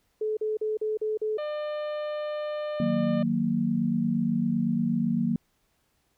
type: tone bursts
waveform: sine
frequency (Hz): 431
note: A4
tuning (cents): -36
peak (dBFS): -25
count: 6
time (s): 0.21-1.375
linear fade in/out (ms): 5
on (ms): 160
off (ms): 41
type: harmonic tone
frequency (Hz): 600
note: D5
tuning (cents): +37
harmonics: 1 / 2 / 3 / 4 / 5 / 6 / 7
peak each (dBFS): -29 / -41 / -46 / -51 / -50 / -55 / -56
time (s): 1.38-3.23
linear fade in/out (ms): 5
type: chord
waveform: sine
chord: D# minor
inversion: none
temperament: equal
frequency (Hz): 155.56 / 185 / 233.1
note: D#3 / F#3 / A#3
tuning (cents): 0 / 0 / 0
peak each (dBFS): -31 / -28 / -25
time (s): 2.8-5.36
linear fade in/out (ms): 2
effects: pink hiss -71 dBFS RMS until 6.17 s